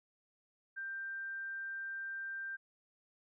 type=tone; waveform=sine; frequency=1575 Hz; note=G6; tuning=8 cents sharp; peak=-39 dBFS; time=0.76-2.57 s; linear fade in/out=20 ms; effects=none